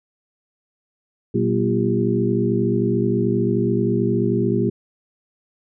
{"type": "tone cluster", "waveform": "sine", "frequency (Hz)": [120.7, 190.2, 239.5, 345.5, 398.9], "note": ["B2", "F#3", "A#3", "F4", "G4"], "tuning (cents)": [-39, 48, 47, -19, 30], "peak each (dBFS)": -23, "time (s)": [1.34, 4.7], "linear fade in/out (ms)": 10, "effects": []}